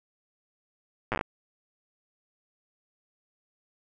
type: slowing click train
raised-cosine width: 0.5 ms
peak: -13 dBFS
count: 8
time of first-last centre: 1.12-1.211 s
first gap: 8 ms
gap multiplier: 1.16
effects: none